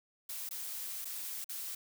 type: noise with dropouts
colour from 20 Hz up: blue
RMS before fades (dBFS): -41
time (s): 0.29-1.75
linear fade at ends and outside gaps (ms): 5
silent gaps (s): 0.491-0.509 / 1.047-1.053 / 1.444-1.491
effects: none